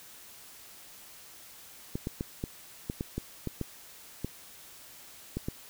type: clicks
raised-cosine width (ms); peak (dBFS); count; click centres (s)
3; -19; 12; 1.955 / 2.071 / 2.209 / 2.439 / 2.899 / 3.009 / 3.18 / 3.473 / 3.613 / 4.246 / 5.37 / 5.485
effects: white hiss -51 dBFS RMS until 5.69 s